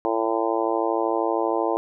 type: harmonic tone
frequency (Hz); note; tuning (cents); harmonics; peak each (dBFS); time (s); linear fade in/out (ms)
112.8; A2; +44; 3 / 4 / 5 / 6 / 7 / 8 / 9; -26 / -27 / -28 / -29 / -29 / -30 / -31; 0.05-1.77; 0
effects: none